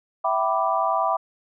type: chord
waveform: sine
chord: E minor seventh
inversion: none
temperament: equal with one note detuned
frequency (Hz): 659.3 / 769.6 / 987.8 / 1174.7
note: E5 / G5 / B5 / D6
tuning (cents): 0 / -32 / 0 / 0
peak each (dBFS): -25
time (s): 0.24-1.17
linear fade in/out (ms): 10
effects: none